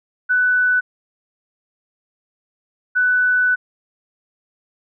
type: tone pair in turn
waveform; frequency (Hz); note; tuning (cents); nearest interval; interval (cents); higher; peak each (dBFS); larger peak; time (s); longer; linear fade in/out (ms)
sine; 1493 / 1493; F#6 / F#6; +15 / +15; unison; 0; neither; -13; neither; 0.29-0.81 / 2.95-3.56; second; 20
effects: none